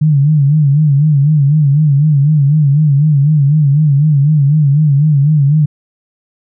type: tone with vibrato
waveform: sine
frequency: 146.6 Hz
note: D3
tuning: 3 cents flat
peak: -6 dBFS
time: 0.01-5.66 s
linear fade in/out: 10 ms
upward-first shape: sine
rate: 4 Hz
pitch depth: 110 cents each way
effects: none